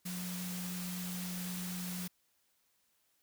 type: tone in noise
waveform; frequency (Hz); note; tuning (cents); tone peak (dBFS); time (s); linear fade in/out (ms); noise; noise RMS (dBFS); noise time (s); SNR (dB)
sine; 180.4; F#3; -44; -39; 0.05-2.08; 10; white; -44; 0.05-2.08; +2
effects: white hiss -75 dBFS RMS until 3.22 s